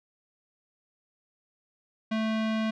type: tone with low-pass filter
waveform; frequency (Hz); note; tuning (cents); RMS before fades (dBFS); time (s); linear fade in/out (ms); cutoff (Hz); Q
square; 220; A3; 0; -28; 2.11-2.71; 10; 3300; 1.2
effects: none